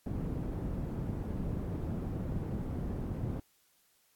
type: low-pass noise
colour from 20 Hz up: white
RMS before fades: -36 dBFS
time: 0.06-3.4 s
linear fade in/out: 2 ms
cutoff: 200 Hz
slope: 12 dB/octave
effects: white hiss -70 dBFS RMS until 4.15 s + AAC 64 kbps